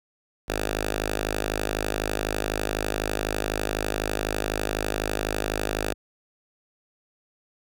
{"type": "tone with notch filter", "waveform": "5% pulse", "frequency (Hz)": 52, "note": "G#1", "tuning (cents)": 3, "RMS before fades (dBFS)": -28, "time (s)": [0.48, 5.94], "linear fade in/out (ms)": 10, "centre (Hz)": 160, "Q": 0.56, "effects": []}